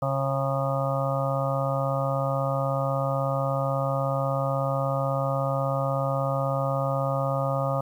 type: harmonic tone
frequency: 136.3 Hz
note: C#3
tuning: 29 cents flat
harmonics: 1 / 2 / 4 / 5 / 6 / 7 / 8 / 9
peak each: -27 / -38 / -28 / -32 / -36 / -38 / -38 / -32 dBFS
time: 0.02-7.81 s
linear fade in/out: 5 ms
effects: 9-bit